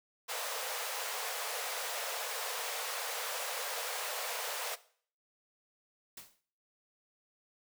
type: high-pass noise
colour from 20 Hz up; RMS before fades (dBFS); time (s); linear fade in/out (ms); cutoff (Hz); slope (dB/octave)
pink; -38; 0.28-4.76; 20; 450; 96
type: noise with exponential decay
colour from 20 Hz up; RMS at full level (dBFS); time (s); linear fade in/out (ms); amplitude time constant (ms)
white; -44; 6.17-6.41; 5; 51
effects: noise-tail reverb RT60 0.5 s tail -17 dB re dry